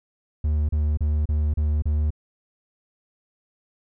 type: tone bursts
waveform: triangle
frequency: 75.4 Hz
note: D2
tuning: 46 cents sharp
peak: -17 dBFS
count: 6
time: 0.44-2.105 s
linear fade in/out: 5 ms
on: 250 ms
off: 33 ms
effects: none